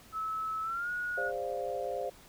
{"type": "tone with pitch glide", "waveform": "sine", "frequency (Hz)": [1300, 1450.8], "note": ["E6", "F#6"], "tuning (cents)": [-24, -34], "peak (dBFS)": -32, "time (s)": [0.12, 1.32], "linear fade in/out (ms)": 50, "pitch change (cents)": 190, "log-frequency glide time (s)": [0.62, 0.91]}
{"type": "chord", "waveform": "sine", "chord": "D half-diminished seventh", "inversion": "second", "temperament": "equal with one note detuned", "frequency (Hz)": [406.1, 523.3, 587.3, 698.5], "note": ["Ab4", "C5", "D5", "F5"], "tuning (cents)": [-39, 0, 0, 0], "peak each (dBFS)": [-40, -36, -39, -38], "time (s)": [1.17, 2.1], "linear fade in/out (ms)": 10}
{"effects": ["pink hiss -56 dBFS RMS until 2.28 s"]}